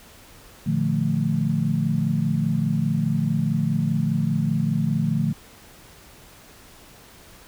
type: chord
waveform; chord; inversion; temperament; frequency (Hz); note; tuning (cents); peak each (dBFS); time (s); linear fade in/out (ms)
sine; Bb major seventh; none; equal with one note detuned; 116.54 / 149.74 / 174.61 / 220; Bb2 / D3 / F3 / A3; 0 / +34 / 0 / 0; -29 / -23 / -25 / -25; 0.66-5.33; 10
effects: pink hiss -48 dBFS RMS until 7.47 s